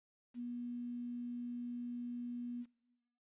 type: tone with quantisation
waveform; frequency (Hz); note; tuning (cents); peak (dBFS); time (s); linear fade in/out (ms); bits
sine; 241.9; B3; -36; -40; 0.34-2.66; 50; 11
effects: noise-tail reverb RT60 0.9 s tail -18 dB re dry + resampled to 8000 Hz